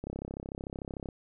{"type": "click train", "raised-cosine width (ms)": 2, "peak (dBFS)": -24, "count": 36, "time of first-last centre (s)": [0.04, 1.088], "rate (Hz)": 33.4, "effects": []}